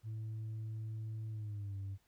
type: tone with pitch glide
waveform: sine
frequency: 110 to 98 Hz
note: A2 to G2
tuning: 0 to 0 cents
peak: -37 dBFS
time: 0.03-1.98 s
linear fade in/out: 50 ms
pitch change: -200 cents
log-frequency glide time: 1.3-1.77 s
effects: tanh soft clip ceiling -38 dBFS + pink hiss -75 dBFS RMS until 2.07 s